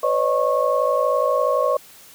sine tone cluster, 505 / 562 / 614 / 1095 Hz, B4 / C#5 / D#5 / C#6, +39 / +24 / -23 / -22 cents, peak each -22 dBFS, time 0.03-1.77 s, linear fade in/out 5 ms, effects white hiss -46 dBFS RMS until 2.14 s

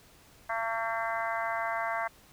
harmonic tone, 226.6 Hz, A#3, 49 cents flat, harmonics 3 / 4 / 5 / 6 / 7 / 8 / 9, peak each -34 / -36 / -36 / -41 / -37 / -43 / -39 dBFS, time 0.49-2.08 s, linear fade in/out 10 ms, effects pink hiss -58 dBFS RMS until 2.32 s

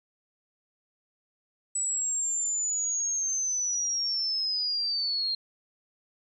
sine linear sweep, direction down, 7900 to 4186 Hz, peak -26 dBFS, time 1.75-5.35 s, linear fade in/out 5 ms, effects none

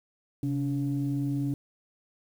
sine tone pair together, 134.4 / 284.8 Hz, C3 / C#4, +47 / +47 cents, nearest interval octave + minor second, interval 1300 cents, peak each -28 dBFS, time 0.43-1.54 s, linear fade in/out 2 ms, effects tanh soft clip ceiling -20 dBFS + 9-bit

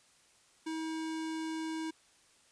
square tone, 319.7 Hz, D#4, 47 cents sharp, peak -36 dBFS, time 0.66-1.91 s, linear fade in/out 10 ms, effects white hiss -65 dBFS RMS until 2.51 s + resampled to 22050 Hz

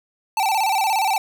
square tone with vibrato, 825 Hz, G#5, 12 cents flat, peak -18 dBFS, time 0.37-1.18 s, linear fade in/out 2 ms, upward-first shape square, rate 17 Hz, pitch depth 110 cents each way, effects none

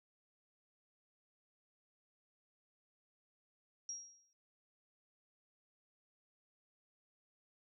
sine tone with exponential decay, 5640 Hz, F8, 16 cents sharp, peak -39 dBFS, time 3.89-4.33 s, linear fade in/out 1 ms, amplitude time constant 94 ms, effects noise-tail reverb RT60 0.2 s tail -20 dB re dry

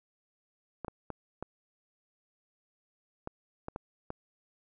clicks, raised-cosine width 1 ms, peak -23 dBFS, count 8, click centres 0.847 / 0.882 / 1.103 / 1.426 / 3.274 / 3.684 / 3.761 / 4.104 s, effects none

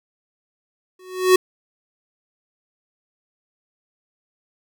square tone with exponential growth, 370 Hz, F#4, in tune, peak -8 dBFS, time 0.99-1.36 s, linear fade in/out 5 ms, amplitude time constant 79 ms, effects none

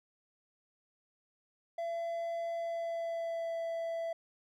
triangle tone with pitch glide, 674 to 664.7 Hz, E5 to E5, +38 to +14 cents, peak -32 dBFS, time 1.78-4.13 s, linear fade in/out 5 ms, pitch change -24 cents, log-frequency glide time 2.55-3.55 s, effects none

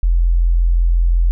sine tone, 42.78 Hz, F1, 35 cents flat, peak -10 dBFS, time 0.03-1.31 s, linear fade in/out 0 ms, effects none

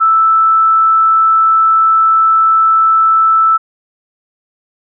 sine tone, 1318.5 Hz, E6, in tune, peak -6 dBFS, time 0-3.58 s, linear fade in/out 20 ms, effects none

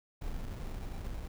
brown noise with sample-and-hold, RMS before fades -39 dBFS, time 0.21-1.28 s, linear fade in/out 10 ms, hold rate 1575 Hz, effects none

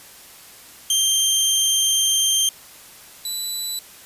20% pulse tone pair in turn, 3162 / 3967 Hz, G7 / B7, +14 / +7 cents, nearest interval major third, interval 393 cents, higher second, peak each -11 / -19 dBFS, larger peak first, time 0.9-2.49 / 3.25-3.79 s, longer first, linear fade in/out 2 ms, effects white hiss -44 dBFS RMS until 4.05 s + resampled to 32000 Hz

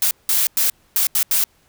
blue noise bursts at uneven times, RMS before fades -17 dBFS, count 6, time 0.02-0.11 / 0.29-0.47 / 0.57-0.7 / 0.96-1.07 / 1.15-1.23 / 1.31-1.44 s, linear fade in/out 2 ms, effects pink hiss -58 dBFS RMS until 1.68 s

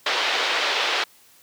white band-pass noise, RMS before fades -23 dBFS, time 0.06-1.04 s, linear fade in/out 5 ms, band 410 to 4000 Hz, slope 24 dB/octave, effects white hiss -54 dBFS RMS until 1.42 s + high-pass 60 Hz 12 dB/octave

